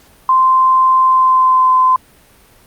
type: tone with pitch glide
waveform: sine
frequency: 1041 to 1028.4 Hz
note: C6 to C6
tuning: -9 to -30 cents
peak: -7 dBFS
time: 0.29-1.96 s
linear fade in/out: 2 ms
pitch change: -21 cents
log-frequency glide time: 1.01-1.74 s
effects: pink hiss -47 dBFS RMS until 2.66 s + Opus 48 kbps